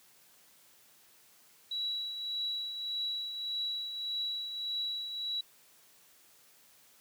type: tone with tremolo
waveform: sine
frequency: 3910 Hz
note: B7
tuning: 18 cents flat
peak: -31 dBFS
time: 1.71-5.41 s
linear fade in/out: 5 ms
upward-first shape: triangle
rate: 1.7 Hz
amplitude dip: 55%
effects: white hiss -62 dBFS RMS until 7 s + high-pass 100 Hz 12 dB/octave